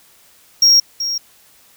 triangle tone with echo, 5588 Hz, F8, in tune, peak -6 dBFS, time 0.62-0.8 s, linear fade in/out 5 ms, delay 380 ms, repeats 1, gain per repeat -11 dB, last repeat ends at 1.18 s, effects white hiss -50 dBFS RMS until 1.76 s

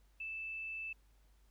sine tone, 2637 Hz, E7, in tune, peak -40 dBFS, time 0.2-0.93 s, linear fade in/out 5 ms, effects added 50 Hz sine -64 dBFS peak until 1.5 s + pink hiss -75 dBFS RMS until 1.5 s

